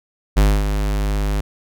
square tone with ADSR envelope, 50.8 Hz, G#1, 38 cents flat, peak -10 dBFS, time 0.36-1.41 s, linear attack 18 ms, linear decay 250 ms, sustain -8 dB, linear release 8 ms, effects none

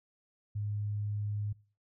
sine tone, 103.83 Hz, G#2, in tune, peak -32 dBFS, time 0.55-1.53 s, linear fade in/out 10 ms, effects noise-tail reverb RT60 0.4 s tail -22 dB re dry

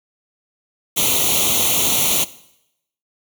white noise with comb filter, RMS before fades -17 dBFS, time 0.96-2.25 s, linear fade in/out 20 ms, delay 0.3 ms, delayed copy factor +0.9, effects noise-tail reverb RT60 0.8 s tail -18 dB re dry + high-pass 80 Hz 12 dB/octave

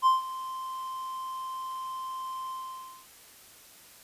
triangle tone with ADSR envelope, 1043 Hz, C6, 6 cents flat, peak -15 dBFS, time 0.02-3.07 s, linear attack 43 ms, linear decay 150 ms, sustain -17 dB, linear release 570 ms, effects white hiss -53 dBFS RMS until 4.03 s + resampled to 32000 Hz

